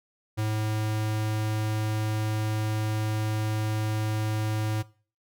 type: tone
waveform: square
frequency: 108 Hz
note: A2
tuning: 32 cents flat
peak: -26 dBFS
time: 0.37-4.83 s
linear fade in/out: 20 ms
effects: noise-tail reverb RT60 0.4 s tail -20 dB re dry